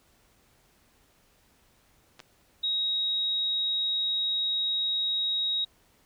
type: clicks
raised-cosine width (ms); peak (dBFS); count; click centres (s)
0.2; -29 / -26; 2; 2.194 / 2.202
type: tone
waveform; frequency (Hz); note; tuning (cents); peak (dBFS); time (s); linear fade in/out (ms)
sine; 3793; A#7; +29; -25; 2.63-5.65; 10
effects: pink hiss -64 dBFS RMS until 6.05 s